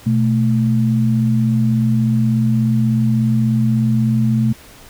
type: tone pair together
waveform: sine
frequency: 123.47 / 220 Hz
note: B2 / A3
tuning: 0 / 0 cents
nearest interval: minor seventh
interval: 1000 cents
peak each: -15 dBFS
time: 0.06-4.53 s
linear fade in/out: 10 ms
effects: pink hiss -42 dBFS RMS until 4.89 s